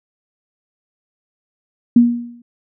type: tone with exponential decay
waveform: sine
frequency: 238.4 Hz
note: A#3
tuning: 39 cents sharp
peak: -3 dBFS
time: 1.96-2.42 s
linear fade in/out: 5 ms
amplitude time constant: 100 ms
effects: none